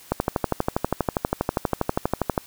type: click train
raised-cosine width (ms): 1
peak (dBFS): -6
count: 29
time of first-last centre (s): 0.12-2.378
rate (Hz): 12.4
effects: white hiss -48 dBFS RMS until 2.46 s